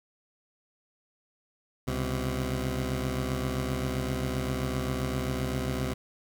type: tone pair together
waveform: 15% pulse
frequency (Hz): 67.7 / 127.8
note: C#2 / C3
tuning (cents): -40 / -40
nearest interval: major seventh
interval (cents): 1100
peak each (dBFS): -25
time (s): 1.87-5.94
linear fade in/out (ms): 10
effects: none